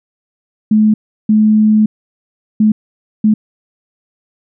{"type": "tone bursts at uneven times", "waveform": "sine", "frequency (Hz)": 214.8, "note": "A3", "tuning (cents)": -41, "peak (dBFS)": -6, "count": 4, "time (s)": [[0.71, 0.94], [1.29, 1.86], [2.6, 2.72], [3.24, 3.34]], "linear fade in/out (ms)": 5, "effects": []}